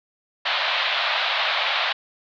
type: band-pass noise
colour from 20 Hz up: white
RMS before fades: -23 dBFS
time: 0.45-1.93 s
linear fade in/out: 10 ms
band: 580 to 4000 Hz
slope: 48 dB/octave
effects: none